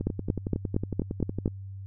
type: two click trains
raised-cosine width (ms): 3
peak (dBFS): -17 / -12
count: 17 / 7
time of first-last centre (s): 0.01-1.478 / 0.07-1.459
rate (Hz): 10.9 / 4.32
effects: added 97 Hz sine -37 dBFS peak until 1.86 s